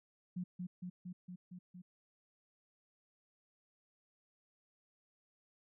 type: tone with echo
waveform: sine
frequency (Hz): 180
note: F#3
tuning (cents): -47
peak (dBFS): -37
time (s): 0.36-0.44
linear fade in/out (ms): 10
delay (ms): 230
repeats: 6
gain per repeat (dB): -2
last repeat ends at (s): 1.82
effects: none